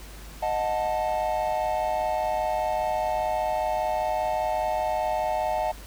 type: chord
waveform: triangle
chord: D# diminished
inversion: none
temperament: equal with one note detuned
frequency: 622.3 / 727.3 / 880 Hz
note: D#5 / F#5 / A5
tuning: 0 / -30 / 0 cents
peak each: -26 / -26 / -27 dBFS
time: 0.42-5.72 s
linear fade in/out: 10 ms
effects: added 50 Hz sine -42 dBFS peak until 5.86 s + pink hiss -46 dBFS RMS until 5.86 s